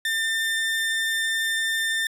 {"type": "tone", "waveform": "30% pulse", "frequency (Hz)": 1797, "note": "A6", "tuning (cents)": 36, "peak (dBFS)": -20, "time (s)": [0.05, 2.07], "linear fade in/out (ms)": 2, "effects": ["resampled to 32000 Hz"]}